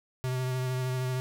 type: tone with vibrato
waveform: square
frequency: 128.2 Hz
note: C3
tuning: 35 cents flat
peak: -29 dBFS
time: 0.24-1.2 s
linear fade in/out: 0 ms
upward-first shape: triangle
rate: 13 Hz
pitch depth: 21 cents each way
effects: none